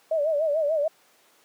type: tone with vibrato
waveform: sine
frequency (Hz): 610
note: D#5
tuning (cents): -34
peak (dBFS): -20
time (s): 0.11-0.88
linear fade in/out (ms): 5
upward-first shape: sine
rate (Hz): 6.8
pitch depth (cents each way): 120
effects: pink hiss -59 dBFS RMS until 1.44 s + high-pass 400 Hz 12 dB/octave